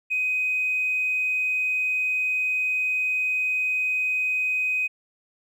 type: tone with tanh clipping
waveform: triangle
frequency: 2510 Hz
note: D#7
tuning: 15 cents sharp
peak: -21 dBFS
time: 0.1-4.88 s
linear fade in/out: 20 ms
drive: 1 dB
effects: none